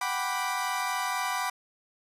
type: chord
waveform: 30% pulse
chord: G major seventh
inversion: third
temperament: equal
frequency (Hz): 740 / 784 / 987.8 / 1174.7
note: F#5 / G5 / B5 / D6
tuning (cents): 0 / 0 / 0 / 0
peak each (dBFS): -32 / -34 / -29 / -31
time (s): 0.01-1.5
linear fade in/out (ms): 5
effects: resampled to 32000 Hz